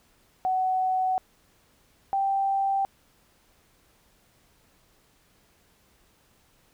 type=tone pair in turn; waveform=sine; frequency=748 / 783.4 Hz; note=F#5 / G5; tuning=+19 / -1 cents; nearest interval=minor second; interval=80 cents; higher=second; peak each=-22 dBFS; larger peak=neither; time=0.45-1.18 / 2.13-2.85 s; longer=first; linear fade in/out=0 ms; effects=pink hiss -63 dBFS RMS until 6.73 s